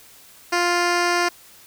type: tone with low-pass filter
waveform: 10% pulse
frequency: 350 Hz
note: F4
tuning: 4 cents sharp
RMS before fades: -20 dBFS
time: 0.52-1.29 s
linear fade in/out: 10 ms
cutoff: 6400 Hz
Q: 1.2
effects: white hiss -48 dBFS RMS until 1.66 s